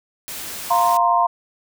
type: noise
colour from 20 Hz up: white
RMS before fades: -31 dBFS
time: 0.28-0.97 s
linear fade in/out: 0 ms
type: chord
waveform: sine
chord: F suspended fourth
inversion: none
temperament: equal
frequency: 698.5 / 932.3 / 1046.5 Hz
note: F5 / Bb5 / C6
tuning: 0 / 0 / 0 cents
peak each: -18 dBFS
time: 0.7-1.27 s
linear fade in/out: 10 ms
effects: none